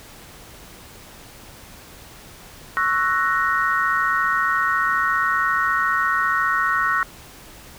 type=chord; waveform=sine; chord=F# dominant seventh; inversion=second; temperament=equal with one note detuned; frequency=1108.7 / 1325.4 / 1480 / 1864.7 Hz; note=C#6 / E6 / F#6 / A#6; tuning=0 / +9 / 0 / 0 cents; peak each=-23 dBFS; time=2.77-7.03 s; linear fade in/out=0 ms; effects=pink hiss -43 dBFS RMS until 7.78 s